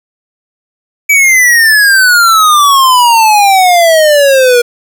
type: exponential sweep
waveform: square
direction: down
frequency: 2309 to 475.2 Hz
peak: -4 dBFS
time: 1.09-4.62 s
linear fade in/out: 10 ms
effects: none